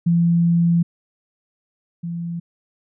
sine tone pair in turn, 170 / 170 Hz, F3 / F3, -46 / -46 cents, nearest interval unison, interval 0 cents, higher neither, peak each -13 / -24 dBFS, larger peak first, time 0.06-0.83 / 2.03-2.4 s, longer first, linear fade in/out 10 ms, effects none

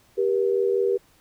sine tone pair together, 393.1 / 478.2 Hz, G4 / A#4, +5 / +44 cents, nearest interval minor third, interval 339 cents, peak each -21 / -23 dBFS, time 0.17-0.98 s, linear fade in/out 20 ms, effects pink hiss -59 dBFS RMS until 1.2 s

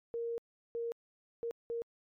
sine tone bursts at uneven times, 466.2 Hz, A#4, in tune, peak -34 dBFS, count 4, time 0.14-0.38 / 0.75-0.92 / 1.43-1.51 / 1.7-1.82 s, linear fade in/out 0 ms, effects MP3 96 kbps

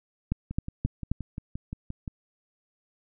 two click trains, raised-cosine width 5 ms, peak -22 / -13 dBFS, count 10 / 4, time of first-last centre 0.51-2.078 / 0.32-1.116 s, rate 5.74 / 3.77 Hz, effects none

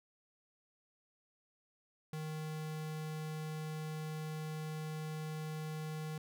square tone, 155.56 Hz, D#3, in tune, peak -40 dBFS, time 2.13-6.18 s, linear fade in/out 2 ms, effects none

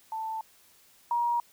sine tone pair in turn, 885 / 949.1 Hz, A5 / A#5, +10 / +31 cents, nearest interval minor second, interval 121 cents, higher second, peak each -31 / -24 dBFS, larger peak second, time 0.12-0.41 / 1.11-1.4 s, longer neither, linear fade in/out 2 ms, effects white hiss -60 dBFS RMS until 1.52 s

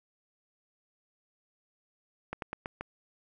slowing click train, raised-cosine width 0.5 ms, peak -20 dBFS, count 5, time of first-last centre 2.33-2.81 s, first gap 92 ms, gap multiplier 1.18, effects none

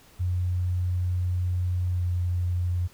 sine tone with pitch glide, 90 to 88.81 Hz, F#2 to F2, -47 to +30 cents, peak -23 dBFS, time 0.19-2.88 s, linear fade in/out 20 ms, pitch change -23 cents, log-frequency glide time 1.94-2 s, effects pink hiss -55 dBFS RMS until 2.93 s

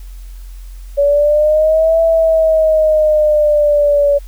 sine exponential two-way sweep, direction up then down, 565 to 659.3 to 569 Hz, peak -8 dBFS, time 0.97-4.19 s, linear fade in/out 20 ms, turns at 2.01 s, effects added 44 Hz sine -28 dBFS peak until 4.27 s + white hiss -48 dBFS RMS until 4.27 s

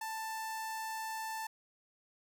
sawtooth tone with notch filter, 885 Hz, A5, 10 cents sharp, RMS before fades -40 dBFS, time 0.01-1.47 s, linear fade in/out 5 ms, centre 3200 Hz, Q 1.9, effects none

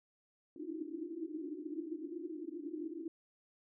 white band-pass noise, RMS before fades -43 dBFS, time 0.56-3.08 s, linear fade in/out 2 ms, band 300 to 340 Hz, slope 96 dB/octave, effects none

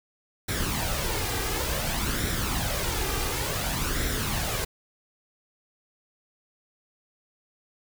pink noise with flanger, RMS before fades -28 dBFS, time 0.48-4.65 s, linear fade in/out 10 ms, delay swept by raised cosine 0.53 to 2.53 ms, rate 0.56 Hz, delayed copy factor +0.55, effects none

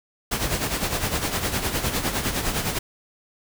pink noise with tremolo, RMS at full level -23 dBFS, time 0.31-2.79 s, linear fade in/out 10 ms, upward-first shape sine, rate 9.8 Hz, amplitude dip 60%, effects none

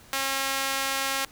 sawtooth tone with high-pass filter, 270.8 Hz, C#4, 40 cents flat, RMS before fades -28 dBFS, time 0.13-1.25 s, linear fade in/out 0 ms, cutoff 1100 Hz, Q 0.58, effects pink hiss -52 dBFS RMS until 1.31 s

